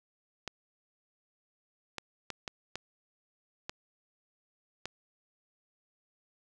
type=clicks; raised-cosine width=0.2 ms; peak=-19 dBFS; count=7; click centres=0.477 / 1.983 / 2.303 / 2.478 / 2.756 / 3.695 / 4.856 s; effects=none